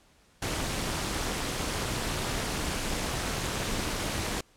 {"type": "noise with amplitude modulation", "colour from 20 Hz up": "pink", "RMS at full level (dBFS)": -28, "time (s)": [0.42, 4.41], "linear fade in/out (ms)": 5, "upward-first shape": "sine", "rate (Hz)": 244, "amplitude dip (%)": 70, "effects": ["pink hiss -62 dBFS RMS until 4.56 s", "low-pass 10000 Hz 12 dB/octave"]}